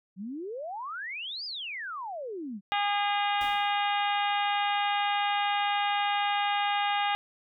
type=exponential two-way sweep; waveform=sine; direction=up then down; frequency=177.8 to 5100 to 184.9 Hz; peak=-34 dBFS; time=0.16-2.61 s; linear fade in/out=50 ms; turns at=1.45 s
type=harmonic tone; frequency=407.9 Hz; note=G#4; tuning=31 cents flat; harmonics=2 / 3 / 4 / 5 / 6 / 7 / 8 / 9; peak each=-27 / -34 / -36 / -36 / -38 / -36 / -41 / -40 dBFS; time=2.72-7.15 s; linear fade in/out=0 ms
type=noise with exponential decay; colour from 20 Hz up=pink; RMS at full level=-44 dBFS; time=3.41-3.92 s; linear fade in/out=1 ms; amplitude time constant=110 ms
effects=none